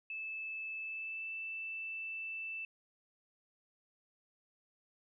sine tone with pitch glide, 2621 to 2650 Hz, E7 to E7, -11 to +9 cents, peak -39 dBFS, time 0.1-2.65 s, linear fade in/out 2 ms, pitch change +20 cents, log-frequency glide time 0.79-1.32 s, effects none

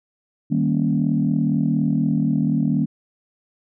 sine chord, Eb dominant seventh, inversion none, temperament equal, 155.56 / 196 / 233.1 / 277.2 Hz, Eb3 / G3 / Bb3 / Db4, 0 / 0 / 0 / 0 cents, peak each -21 / -23 / -21 / -23 dBFS, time 0.5-2.86 s, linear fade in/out 20 ms, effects tanh soft clip ceiling -8 dBFS

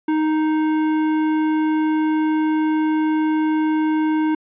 sine tone with tanh clipping, 311.1 Hz, D#4, in tune, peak -18 dBFS, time 0.08-4.35 s, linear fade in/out 5 ms, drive 14 dB, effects resampled to 8000 Hz

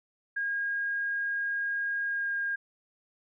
sine tone with pitch glide, 1628 to 1617.7 Hz, G#6 to G#6, -35 to -46 cents, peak -28 dBFS, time 0.36-2.56 s, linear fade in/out 10 ms, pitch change -11 cents, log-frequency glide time 2.05-2.31 s, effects none

